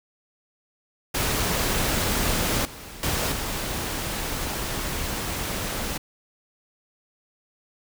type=noise with level steps; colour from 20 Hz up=pink; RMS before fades=-24 / -40 / -25 / -29 dBFS; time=1.14-5.98 s; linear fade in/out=10 ms; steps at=2.65 / 3.03 / 3.32 s; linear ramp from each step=2 ms; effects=none